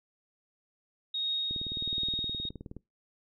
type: tone with tremolo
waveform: sine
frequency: 3742 Hz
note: A#7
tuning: 6 cents sharp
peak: -28 dBFS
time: 1.14-2.49 s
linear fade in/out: 5 ms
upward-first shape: triangle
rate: 1.4 Hz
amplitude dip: 50%
type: click train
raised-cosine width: 3 ms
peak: -29 dBFS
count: 25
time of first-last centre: 1.51-2.767 s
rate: 19.1 Hz
effects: noise-tail reverb RT60 0.2 s tail -23 dB re dry